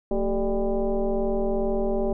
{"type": "tone with frequency modulation", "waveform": "sine", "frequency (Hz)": 182.8, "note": "F#3", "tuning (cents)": -21, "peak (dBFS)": -21, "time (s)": [0.11, 2.13], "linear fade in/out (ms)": 2, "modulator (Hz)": 204, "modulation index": 2.3, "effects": []}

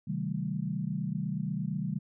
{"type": "chord", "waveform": "sine", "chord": "A half-diminished seventh", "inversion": "first", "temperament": "equal with one note detuned", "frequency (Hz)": [130.81, 155.56, 191.52, 220], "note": ["C3", "Eb3", "G3", "A3"], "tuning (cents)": [0, 0, -40, 0], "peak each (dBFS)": [-38, -34, -34, -39], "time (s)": [0.07, 1.99], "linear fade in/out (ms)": 10, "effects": []}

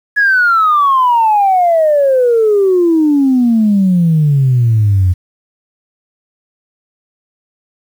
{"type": "exponential sweep", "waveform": "sine", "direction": "down", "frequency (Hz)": [1700, 88.1], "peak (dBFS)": -6, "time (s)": [0.16, 5.14], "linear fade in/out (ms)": 20, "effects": ["tanh soft clip ceiling -3 dBFS", "7-bit"]}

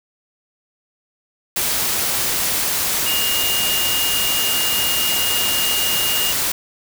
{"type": "tone in noise", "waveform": "sine", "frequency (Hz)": 2843, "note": "F7", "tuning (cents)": 30, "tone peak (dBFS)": -21, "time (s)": [3.06, 6.32], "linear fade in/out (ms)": 5, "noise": "white", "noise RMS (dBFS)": -20, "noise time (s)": [1.56, 6.52], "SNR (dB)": -4, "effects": []}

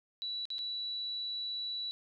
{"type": "tone with dropouts", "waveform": "sine", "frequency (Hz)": 3938, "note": "B7", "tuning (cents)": -6, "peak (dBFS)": -35, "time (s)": [0.22, 1.91], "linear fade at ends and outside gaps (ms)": 0, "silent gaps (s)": [[0.454, 0.503], [0.583, 0.59]], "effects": []}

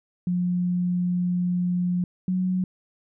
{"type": "tone pair in turn", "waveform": "sine", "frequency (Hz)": [178.3, 184.16], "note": ["F3", "F#3"], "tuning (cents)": [36, -8], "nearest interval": "minor second", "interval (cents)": 56, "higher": "second", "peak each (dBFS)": -21, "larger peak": "neither", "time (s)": [[0.27, 2.04], [2.28, 2.64]], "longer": "first", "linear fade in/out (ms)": 2, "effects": []}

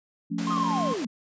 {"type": "chord", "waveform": "sine", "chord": "F augmented", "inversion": "none", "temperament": "equal with one note detuned", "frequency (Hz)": [174.61, 220, 280.9], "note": ["F3", "A3", "C#4"], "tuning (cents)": [0, 0, 23], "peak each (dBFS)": -31, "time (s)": [0.3, 0.94], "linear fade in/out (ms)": 20}
{"type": "high-pass noise", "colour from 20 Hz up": "pink", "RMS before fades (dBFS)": -38, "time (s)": [0.38, 1.05], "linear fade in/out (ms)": 5, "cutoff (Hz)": 230, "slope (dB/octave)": 12}
{"type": "tone", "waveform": "triangle", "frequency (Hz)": 1062, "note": "C6", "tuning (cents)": 25, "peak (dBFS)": -26, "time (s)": [0.47, 0.94], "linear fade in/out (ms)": 2}
{"type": "linear sweep", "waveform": "sine", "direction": "down", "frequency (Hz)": [1284, 197.3], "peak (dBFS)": -28, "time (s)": [0.5, 1.07], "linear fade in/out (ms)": 10}
{"effects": ["resampled to 16000 Hz"]}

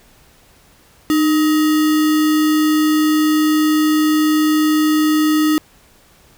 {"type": "tone with sample-and-hold", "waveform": "sine", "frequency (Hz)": 307, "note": "D#4", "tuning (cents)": -23, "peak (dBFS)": -11, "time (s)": [1.1, 5.58], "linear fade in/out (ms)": 0, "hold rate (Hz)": 1575, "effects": ["pink hiss -50 dBFS RMS until 6.37 s"]}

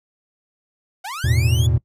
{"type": "linear sweep", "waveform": "sawtooth", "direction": "up", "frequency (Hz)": [704, 3466], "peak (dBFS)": -24, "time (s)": [1.04, 1.67], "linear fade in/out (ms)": 10}
{"type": "chord", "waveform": "triangle", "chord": "E suspended fourth", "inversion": "none", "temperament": "just", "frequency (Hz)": [82.41, 109.88, 123.61], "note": ["E2", "A2", "B2"], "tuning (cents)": [0, -2, 2], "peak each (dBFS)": -17, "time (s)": [1.24, 1.78], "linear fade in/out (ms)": 5}
{"effects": ["noise-tail reverb RT60 0.1 s tail -22 dB re dry", "resampled to 32000 Hz"]}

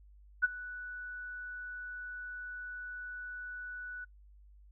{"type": "tone with ADSR envelope", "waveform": "sine", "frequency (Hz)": 1481, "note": "F#6", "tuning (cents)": 1, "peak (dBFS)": -21, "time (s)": [0.42, 4.05], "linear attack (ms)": 22, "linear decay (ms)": 25, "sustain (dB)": -19, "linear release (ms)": 12, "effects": ["noise-tail reverb RT60 0.1 s tail -24 dB re dry", "added 50 Hz sine -55 dBFS peak until 4.71 s"]}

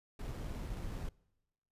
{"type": "noise with sample-and-hold", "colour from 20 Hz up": "brown", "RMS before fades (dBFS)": -41, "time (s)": [0.19, 1.09], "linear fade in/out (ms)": 5, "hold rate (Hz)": 6300, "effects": ["noise-tail reverb RT60 1.0 s tail -25 dB re dry", "resampled to 32000 Hz"]}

